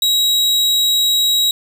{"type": "tone", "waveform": "40% pulse", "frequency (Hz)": 3839, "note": "B7", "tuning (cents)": -50, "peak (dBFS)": -11, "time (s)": [0.02, 1.51], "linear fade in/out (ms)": 2, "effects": []}